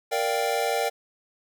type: chord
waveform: square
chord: G minor seventh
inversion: first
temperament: equal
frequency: 466.2 / 587.3 / 698.5 / 784 Hz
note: Bb4 / D5 / F5 / G5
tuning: 0 / 0 / 0 / 0 cents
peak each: -29 / -30 / -31 / -29 dBFS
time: 0.11-0.9 s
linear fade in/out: 20 ms
effects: none